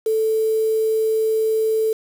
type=tone with quantisation; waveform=sine; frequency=440.1 Hz; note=A4; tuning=in tune; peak=-16 dBFS; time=0.06-1.93 s; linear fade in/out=5 ms; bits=6; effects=none